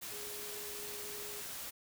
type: tone in noise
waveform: sine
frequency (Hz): 415.3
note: G#4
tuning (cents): 0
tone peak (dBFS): -49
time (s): 0.11-1.42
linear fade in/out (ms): 20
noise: white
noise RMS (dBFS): -44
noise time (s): 0.01-1.71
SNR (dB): -8
effects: none